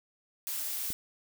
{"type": "noise", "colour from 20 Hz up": "blue", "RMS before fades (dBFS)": -35, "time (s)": [0.47, 0.93], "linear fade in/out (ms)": 0}
{"type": "click", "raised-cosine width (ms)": 3, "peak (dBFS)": -28, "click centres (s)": 0.904}
{"effects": []}